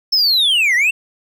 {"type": "linear two-way sweep", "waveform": "triangle", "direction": "down then up", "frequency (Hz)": [5330, 1864.7, 2746], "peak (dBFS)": -10, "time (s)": [0.12, 0.91], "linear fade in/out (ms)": 10, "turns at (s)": 0.75, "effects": []}